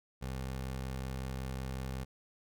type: tone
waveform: 20% pulse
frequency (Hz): 65.41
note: C2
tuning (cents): 0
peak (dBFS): -32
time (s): 0.21-2.05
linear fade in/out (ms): 20
effects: none